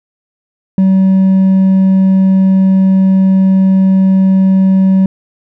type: tone with hard clipping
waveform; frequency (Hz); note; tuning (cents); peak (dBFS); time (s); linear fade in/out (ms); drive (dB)
sine; 190.5; G3; -49; -6; 0.78-5.06; 2; 2
effects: none